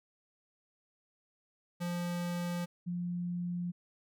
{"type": "tone pair in turn", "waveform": ["square", "sine"], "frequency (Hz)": [174.61, 175.72], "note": ["F3", "F3"], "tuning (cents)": [0, 11], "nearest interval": "unison", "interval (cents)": 11, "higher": "second", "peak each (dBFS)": [-34, -33], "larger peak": "second", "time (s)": [[1.8, 2.66], [2.86, 3.72]], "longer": "neither", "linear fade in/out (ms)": 20, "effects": []}